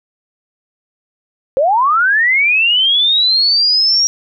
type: linear sweep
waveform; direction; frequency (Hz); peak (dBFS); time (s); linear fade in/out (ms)
sine; up; 507 to 5670; -9; 1.57-4.07; 0
effects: none